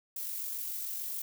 violet noise with amplitude modulation, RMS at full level -36 dBFS, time 0.16-1.22 s, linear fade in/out 5 ms, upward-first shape sine, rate 46.9 Hz, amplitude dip 30%, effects none

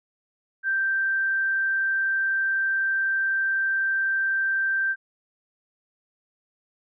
sine tone, 1568 Hz, G6, in tune, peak -21 dBFS, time 0.63-4.96 s, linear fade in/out 50 ms, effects none

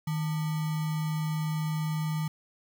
sine tone with sample-and-hold, 155.9 Hz, D#3, 4 cents sharp, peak -27 dBFS, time 0.07-2.28 s, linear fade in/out 5 ms, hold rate 1050 Hz, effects none

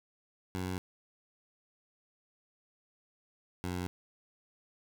15% pulse tone pair in turn, 92.2 / 89.78 Hz, F#2 / F2, -6 / +48 cents, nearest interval unison, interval 46 cents, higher first, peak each -28 dBFS, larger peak neither, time 0.55-0.78 / 3.64-3.87 s, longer neither, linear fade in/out 0 ms, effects none

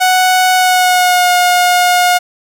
sawtooth tone with pitch glide, 740 to 717.3 Hz, F#5 to F5, 0 to +46 cents, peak -4 dBFS, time 0-2.19 s, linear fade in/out 20 ms, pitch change -54 cents, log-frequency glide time 0.55-1.3 s, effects none

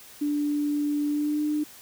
sine tone with pitch glide, 293.3 to 300 Hz, D4 to D4, -2 to +37 cents, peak -23 dBFS, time 0.21-1.64 s, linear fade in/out 10 ms, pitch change +39 cents, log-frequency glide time 1.06-1.42 s, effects white hiss -48 dBFS RMS until 1.81 s

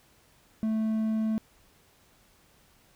triangle tone, 219.5 Hz, A3, 4 cents flat, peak -23 dBFS, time 0.63-1.38 s, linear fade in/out 0 ms, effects pink hiss -62 dBFS RMS until 2.95 s

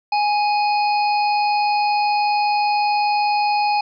harmonic tone with a mistuned harmonic, 830.6 Hz, G#5, in tune, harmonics 1 / 3 / 5 / 6, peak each -16 / -26 / -30 / -32 dBFS, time 0.12-3.81 s, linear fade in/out 5 ms, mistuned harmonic 5, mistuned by +67 cents, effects none

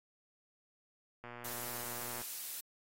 click train, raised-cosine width 0.5 ms, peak -32 dBFS, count 118, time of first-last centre 1.24-2.215 s, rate 120 Hz
blue noise, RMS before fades -42 dBFS, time 1.44-2.61 s, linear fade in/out 10 ms
effects AAC 48 kbps

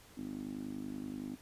10% pulse tone with band-pass filter, 50.6 Hz, G#1, 44 cents flat, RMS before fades -42 dBFS, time 0.17-1.36 s, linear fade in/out 10 ms, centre 270 Hz, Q 5.6, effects pink hiss -59 dBFS RMS until 1.41 s + resampled to 32000 Hz

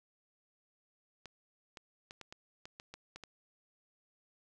clicks, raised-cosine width 0.2 ms, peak -30 dBFS, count 10, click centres 1.257 / 1.772 / 2.109 / 2.213 / 2.325 / 2.655 / 2.799 / 2.94 / 3.16 / 3.237 s, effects none

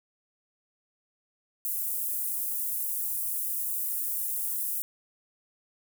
pink high-pass noise, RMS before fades -31 dBFS, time 1.65-4.82 s, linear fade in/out 0 ms, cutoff 11000 Hz, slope 24 dB/octave, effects none

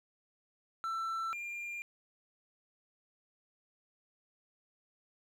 triangle tone pair in turn, 1336 / 2397 Hz, E6 / D7, +23 / +35 cents, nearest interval minor seventh, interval 1012 cents, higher second, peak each -32 / -37 dBFS, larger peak first, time 0.84-1.33 / 1.33-1.82 s, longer neither, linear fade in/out 0 ms, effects none

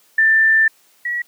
sine tone pair in turn, 1778 / 1925 Hz, A6 / B6, +18 / -45 cents, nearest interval minor second, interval 137 cents, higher second, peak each -10 / -19 dBFS, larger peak first, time 0.18-0.68 / 1.05-1.22 s, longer first, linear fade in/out 5 ms, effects white hiss -55 dBFS RMS until 1.27 s + high-pass 200 Hz 12 dB/octave

